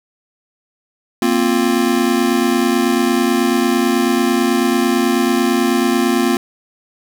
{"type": "chord", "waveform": "square", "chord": "Bb suspended second", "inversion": "none", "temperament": "just", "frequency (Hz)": [233.1, 262.2, 349.6], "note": ["Bb3", "C4", "F4"], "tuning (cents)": [0, 4, 2], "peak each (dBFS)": -18, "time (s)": [1.22, 6.37], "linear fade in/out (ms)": 2, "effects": []}